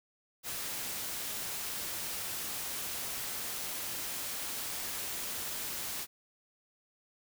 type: noise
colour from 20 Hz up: white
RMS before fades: -38 dBFS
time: 0.43-6.07 s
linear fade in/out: 50 ms
effects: none